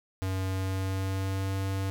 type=tone with pitch glide; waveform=square; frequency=94.7 to 96.69 Hz; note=F#2 to G2; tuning=+41 to -23 cents; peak=-29 dBFS; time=0.22-1.9 s; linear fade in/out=0 ms; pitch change=+36 cents; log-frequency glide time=0.46-1.55 s; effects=none